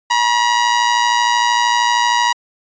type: tone with amplitude modulation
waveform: sawtooth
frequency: 960 Hz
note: B5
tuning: 49 cents flat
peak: -6 dBFS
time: 0.1-2.33 s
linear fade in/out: 10 ms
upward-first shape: sine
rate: 113 Hz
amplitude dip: 55%
effects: resampled to 16000 Hz